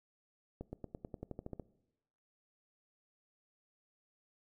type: accelerating click train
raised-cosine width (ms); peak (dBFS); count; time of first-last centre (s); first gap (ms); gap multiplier
2; -29; 12; 0.61-1.597; 120; 0.94
effects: noise-tail reverb RT60 0.9 s tail -20 dB re dry